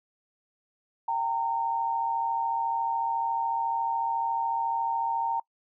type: tone pair together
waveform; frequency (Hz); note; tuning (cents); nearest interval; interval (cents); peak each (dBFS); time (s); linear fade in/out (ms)
sine; 784 / 918; G5 / A#5; 0 / -27; minor third; 273; -32 / -26; 1.08-5.4; 5
effects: noise-tail reverb RT60 0.1 s tail -23 dB re dry